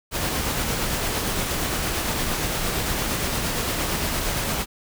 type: noise with tremolo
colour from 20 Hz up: pink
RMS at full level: -24 dBFS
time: 0.11-4.66 s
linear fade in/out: 50 ms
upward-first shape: sine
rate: 8.7 Hz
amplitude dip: 25%
effects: none